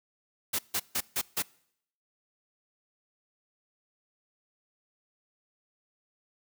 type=noise bursts; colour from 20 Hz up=white; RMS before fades=-29 dBFS; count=5; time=0.53-1.425 s; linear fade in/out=10 ms; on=59 ms; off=150 ms; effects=noise-tail reverb RT60 0.7 s tail -24 dB re dry